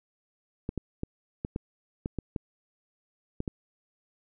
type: clicks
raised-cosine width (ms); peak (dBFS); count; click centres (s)
3; -18; 10; 0.691 / 0.777 / 1.034 / 1.449 / 1.561 / 2.059 / 2.187 / 2.362 / 3.404 / 3.478
effects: none